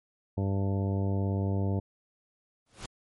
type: harmonic tone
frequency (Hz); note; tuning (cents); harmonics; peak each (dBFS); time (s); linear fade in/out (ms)
98; G2; 0; 1 / 2 / 3 / 4 / 5 / 6 / 7 / 9; -27 / -33 / -37 / -39 / -41 / -43 / -44 / -46; 0.37-1.8; 10
type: noise with exponential growth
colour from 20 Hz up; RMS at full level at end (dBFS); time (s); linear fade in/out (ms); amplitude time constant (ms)
pink; -36; 2.66-2.86; 5; 43
effects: MP3 48 kbps